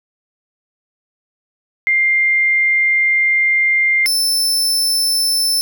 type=tone pair in turn; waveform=sine / sawtooth; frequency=2100 / 5292 Hz; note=C7 / E8; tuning=+6 / +6 cents; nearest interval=octave + major third; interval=1600 cents; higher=second; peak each=-11 dBFS; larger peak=neither; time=1.87-4.06 / 4.06-5.61 s; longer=first; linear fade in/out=0 ms; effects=none